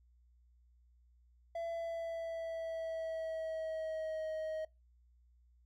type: tone with pitch glide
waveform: triangle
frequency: 671 to 629.7 Hz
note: E5 to D#5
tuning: +31 to +21 cents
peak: -35 dBFS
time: 1.55-4.65 s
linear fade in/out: 5 ms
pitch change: -110 cents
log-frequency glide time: 1.66-4.27 s
effects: noise-tail reverb RT60 0.2 s tail -22 dB re dry + added 60 Hz sine -64 dBFS peak until 5.65 s